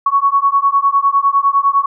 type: beating tone pair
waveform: sine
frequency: 1108.7 / 1118.6 Hz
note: C#6 / C#6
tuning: 0 / +15 cents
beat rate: 9.9 Hz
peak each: -13 dBFS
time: 0.06-1.86 s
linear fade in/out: 5 ms
effects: none